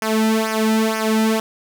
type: tone with flanger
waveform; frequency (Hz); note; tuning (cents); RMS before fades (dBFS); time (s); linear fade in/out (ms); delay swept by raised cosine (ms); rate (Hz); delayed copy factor
sawtooth; 220; A3; 0; -18; 0.02-1.4; 2; 0.25 to 1.85; 2.1; -0.8
effects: none